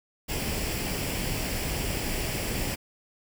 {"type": "noise with comb filter", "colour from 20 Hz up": "pink", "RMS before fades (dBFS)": -30, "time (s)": [0.28, 2.76], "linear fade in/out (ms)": 20, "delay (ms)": 0.39, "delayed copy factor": 0.5, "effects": []}